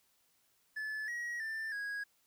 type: tone with pitch steps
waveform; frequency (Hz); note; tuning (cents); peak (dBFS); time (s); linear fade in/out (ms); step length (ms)
triangle; 1731 / 1904 / 1779 / 1650; A6 / A#6 / A6 / G#6; -29 / +36 / +19 / -12; -35; 0.76-2.04; 10; 320
effects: white hiss -73 dBFS RMS until 2.26 s